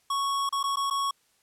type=tone with dropouts; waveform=square; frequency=1108.7 Hz; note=C#6; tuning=in tune; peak=-26 dBFS; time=0.1-1.11 s; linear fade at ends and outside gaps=5 ms; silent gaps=0.492-0.525 / 0.63-0.638 / 0.759-0.769 / 0.901-0.908 s; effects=white hiss -67 dBFS RMS until 1.42 s + low-pass 11000 Hz 12 dB/octave